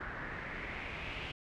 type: noise with low-pass filter sweep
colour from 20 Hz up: pink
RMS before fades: -42 dBFS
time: 0-1.32 s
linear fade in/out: 10 ms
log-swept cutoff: 1600 to 2800 Hz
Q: 4
effects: none